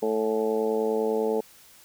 harmonic tone with a mistuned harmonic, 110 Hz, A2, in tune, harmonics 2 / 3 / 4 / 5 / 6 / 7 / 8, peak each -32 / -35 / -24 / -32 / -38 / -38 / -36 dBFS, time 0.02-1.41 s, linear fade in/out 10 ms, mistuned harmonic 8, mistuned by -39 cents, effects white hiss -53 dBFS RMS until 1.84 s

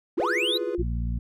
sine tone with tremolo, 349.2 Hz, F4, in tune, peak -22 dBFS, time 0.17-0.83 s, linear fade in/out 20 ms, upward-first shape sine, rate 16 Hz, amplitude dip 65%
triangle linear sweep, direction up, 220 to 4076 Hz, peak -22 dBFS, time 0.17-0.58 s, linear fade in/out 10 ms
triangle chord, F diminished, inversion none, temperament equal, 349.2 / 415.3 / 493.9 Hz, F4 / Ab4 / Cb5, 0 / 0 / 0 cents, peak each -30 / -29 / -29 dBFS, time 0.2-0.75 s, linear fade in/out 0 ms
harmonic tone, 58.27 Hz, A#1, in tune, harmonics 1 / 2 / 3 / 4, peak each -26 / -32 / -36 / -38 dBFS, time 0.78-1.19 s, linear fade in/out 5 ms
effects none

